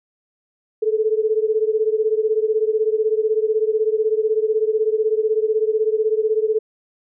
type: beating tone pair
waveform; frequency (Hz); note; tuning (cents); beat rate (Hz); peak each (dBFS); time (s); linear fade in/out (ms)
sine; 430.2 / 446.2; A4 / A4; -39 / +24; 16; -18 / -20; 0.82-6.59; 10
effects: none